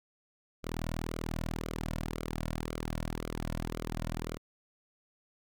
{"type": "tone with flanger", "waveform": "sawtooth", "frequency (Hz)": 40.25, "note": "E1", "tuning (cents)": -41, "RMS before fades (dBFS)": -37, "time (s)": [0.63, 4.38], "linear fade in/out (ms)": 20, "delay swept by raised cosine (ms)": [1.1, 2.5], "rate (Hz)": 1.9, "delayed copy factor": -0.75, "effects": []}